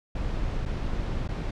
brown noise with dropouts, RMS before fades -29 dBFS, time 0.15-1.51 s, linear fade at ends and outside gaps 5 ms, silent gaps 0.654-0.658 / 1.278-1.288 s, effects low-pass 5000 Hz 12 dB/octave

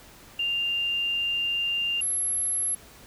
sine tone pair in turn, 2794 / 11137 Hz, F7 / F9, 0 / -6 cents, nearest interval 2 octaves, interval 2394 cents, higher second, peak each -24 dBFS, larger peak neither, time 0.39-2.01 / 2.01-2.75 s, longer first, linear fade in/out 5 ms, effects pink hiss -50 dBFS RMS until 3.06 s

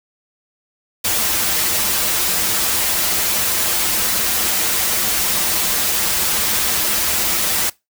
white noise with comb filter, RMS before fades -18 dBFS, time 1.04-7.7 s, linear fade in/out 10 ms, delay 7.3 ms, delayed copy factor -0.65, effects noise-tail reverb RT60 0.2 s tail -22 dB re dry

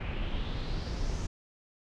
brown noise with low-pass filter sweep, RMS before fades -33 dBFS, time 0-1.27 s, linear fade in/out 10 ms, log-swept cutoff 2500 to 6600 Hz, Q 3.6, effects none

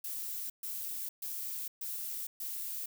violet noise bursts, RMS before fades -39 dBFS, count 5, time 0.04-2.86 s, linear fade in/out 5 ms, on 460 ms, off 130 ms, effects none

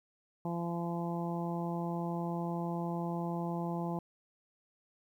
harmonic tone, 170.8 Hz, F3, 38 cents flat, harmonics 1 / 2 / 3 / 4 / 5 / 6, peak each -35 / -40 / -45 / -43 / -42 / -47 dBFS, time 0.45-3.99 s, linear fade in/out 2 ms, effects 11-bit

